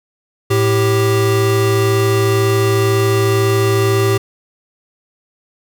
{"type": "tone pair together", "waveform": "square", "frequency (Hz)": [110, 392], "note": ["A2", "G4"], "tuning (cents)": [0, 0], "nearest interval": "octave + minor seventh", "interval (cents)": 2200, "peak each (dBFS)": -15, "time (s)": [0.5, 4.18], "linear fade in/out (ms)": 10, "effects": []}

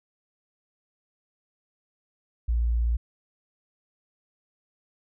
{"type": "tone", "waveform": "sine", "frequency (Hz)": 58.1, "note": "A#1", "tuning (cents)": -5, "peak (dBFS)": -21, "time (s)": [2.48, 2.97], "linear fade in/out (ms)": 10, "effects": []}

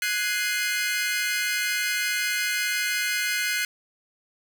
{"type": "chord", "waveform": "sawtooth", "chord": "Ab dominant seventh", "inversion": "third", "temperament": "equal", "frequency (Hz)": [1480, 1661.2, 2093, 2489], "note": ["Gb6", "Ab6", "C7", "Eb7"], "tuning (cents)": [0, 0, 0, 0], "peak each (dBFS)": [-25, -29, -24, -29], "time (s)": [0.02, 3.65], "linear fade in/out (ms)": 2, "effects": []}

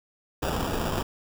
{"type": "noise with sample-and-hold", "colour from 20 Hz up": "pink", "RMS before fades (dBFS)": -28, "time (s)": [0.42, 1.03], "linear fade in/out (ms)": 10, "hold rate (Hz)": 2100, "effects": []}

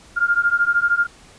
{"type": "beating tone pair", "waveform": "sine", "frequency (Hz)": [1400, 1413], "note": ["F6", "F6"], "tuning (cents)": [4, 20], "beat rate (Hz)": 13, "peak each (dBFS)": -18, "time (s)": [0.16, 1.07], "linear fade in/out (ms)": 20, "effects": ["pink hiss -47 dBFS RMS until 1.38 s", "resampled to 22050 Hz"]}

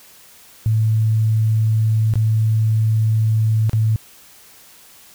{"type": "tone with dropouts", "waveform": "sine", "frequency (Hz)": 110, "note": "A2", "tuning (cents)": 0, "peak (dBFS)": -13, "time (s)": [0.66, 3.96], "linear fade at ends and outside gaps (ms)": 0, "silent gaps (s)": [[2.138, 2.156], [3.695, 3.732]], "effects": ["white hiss -46 dBFS RMS until 5.14 s"]}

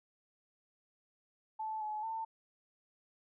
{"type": "tone with pitch steps", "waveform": "sine", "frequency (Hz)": [873, 853, 895], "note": ["A5", "G#5", "A5"], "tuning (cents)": [-14, 46, 29], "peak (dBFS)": -36, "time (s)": [1.59, 2.25], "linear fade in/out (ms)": 10, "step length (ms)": 220, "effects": []}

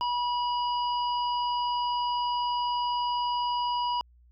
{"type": "harmonic tone", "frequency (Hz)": 972, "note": "B5", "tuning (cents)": -28, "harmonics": [1, 3, 5], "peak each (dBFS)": [-26, -36, -40], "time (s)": [0.01, 4.01], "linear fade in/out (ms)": 0, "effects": ["added 60 Hz sine -55 dBFS peak until 4.31 s"]}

